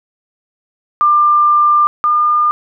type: tone pair in turn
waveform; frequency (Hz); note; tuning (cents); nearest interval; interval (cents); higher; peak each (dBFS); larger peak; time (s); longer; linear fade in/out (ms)
sine; 1193 / 1207.6; D6 / D6; +27 / +48; unison; 21; second; -7 / -9; first; 1.01-1.87 / 2.04-2.51; first; 0
effects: none